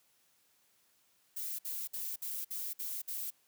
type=noise bursts; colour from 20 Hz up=violet; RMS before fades=-39 dBFS; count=7; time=1.36-3.306 s; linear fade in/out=10 ms; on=230 ms; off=56 ms; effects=white hiss -71 dBFS RMS until 3.47 s + high-pass 80 Hz 12 dB/octave